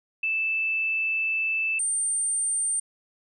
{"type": "tone pair in turn", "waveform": "sine", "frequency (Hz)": [2637, 8839], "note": ["E7", "C#9"], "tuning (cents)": [0, -6], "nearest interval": "octave + major sixth", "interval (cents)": 2094, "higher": "second", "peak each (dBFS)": [-23, -23], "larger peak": "neither", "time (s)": [[0.23, 1.79], [1.79, 2.8]], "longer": "first", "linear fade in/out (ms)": 5, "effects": []}